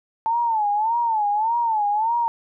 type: tone with vibrato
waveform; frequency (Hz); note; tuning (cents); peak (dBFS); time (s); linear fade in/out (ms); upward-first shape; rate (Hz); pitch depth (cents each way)
sine; 881; A5; +2; -18; 0.26-2.28; 0; sine; 1.7; 130
effects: none